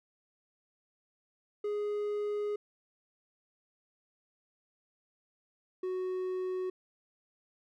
triangle tone pair in turn, 415.3 / 370 Hz, G#4 / F#4, 0 / 0 cents, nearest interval major second, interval 200 cents, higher first, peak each -29 / -30 dBFS, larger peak first, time 1.64-2.56 / 5.83-6.7 s, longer first, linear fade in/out 5 ms, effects none

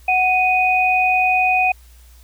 sine tone pair together, 740 / 2489 Hz, F#5 / D#7, 0 / 0 cents, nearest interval octave + major sixth, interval 2100 cents, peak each -16 / -16 dBFS, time 0.08-1.72 s, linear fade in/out 5 ms, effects added 60 Hz sine -43 dBFS peak until 2.23 s + white hiss -53 dBFS RMS until 2.23 s

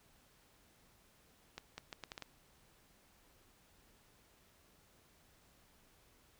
accelerating click train, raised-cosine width 0.2 ms, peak -27 dBFS, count 7, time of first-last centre 1.58-2.223 s, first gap 200 ms, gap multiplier 0.74, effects pink hiss -68 dBFS RMS until 6.39 s

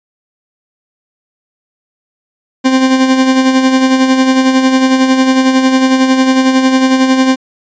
40% pulse tone with tremolo, 261.6 Hz, C4, in tune, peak -4 dBFS, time 2.64-7.36 s, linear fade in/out 20 ms, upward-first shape sine, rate 11 Hz, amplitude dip 50%, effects resampled to 16000 Hz

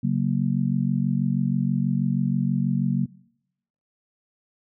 sine chord, F# major, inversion second, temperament just, 138.75 / 185 / 231.2 Hz, C#3 / F#3 / A#3, +2 / 0 / -14 cents, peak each -24 / -24 / -25 dBFS, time 0.03-3.06 s, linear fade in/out 10 ms, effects noise-tail reverb RT60 0.8 s tail -23 dB re dry

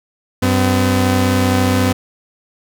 sawtooth tone pair together, 94.94 / 253.9 Hz, F#2 / B3, +45 / +48 cents, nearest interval octave + perfect fourth, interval 1703 cents, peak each -11 dBFS, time 0.42-1.93 s, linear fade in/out 10 ms, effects none

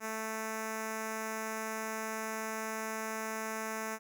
5% pulse tone with notch filter, 220.1 Hz, A3, 1 cent sharp, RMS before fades -38 dBFS, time 0-3.99 s, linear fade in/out 50 ms, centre 3200 Hz, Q 1.3, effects none

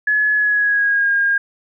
sine tone with pitch glide, 1701 to 1619.5 Hz, G#6 to G#6, +41 to -44 cents, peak -13 dBFS, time 0.07-1.38 s, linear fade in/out 5 ms, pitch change -85 cents, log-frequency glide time 0.34-1.11 s, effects none

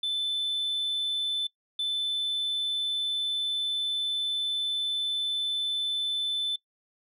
sine tone pair in turn, 3520 / 3520 Hz, A7 / A7, 0 / 0 cents, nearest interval unison, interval 0 cents, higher neither, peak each -24 dBFS, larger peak neither, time 0.03-1.47 / 1.79-6.56 s, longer second, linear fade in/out 5 ms, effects noise-tail reverb RT60 0.1 s tail -23 dB re dry + tanh soft clip ceiling -25 dBFS

